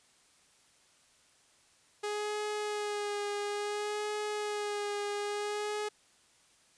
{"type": "tone with vibrato", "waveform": "sawtooth", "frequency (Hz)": 415.3, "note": "G#4", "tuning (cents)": 0, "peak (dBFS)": -29, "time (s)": [2.03, 5.89], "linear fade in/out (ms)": 10, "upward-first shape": "sine", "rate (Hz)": 0.58, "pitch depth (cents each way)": 23, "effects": ["white hiss -65 dBFS RMS until 6.77 s", "resampled to 22050 Hz"]}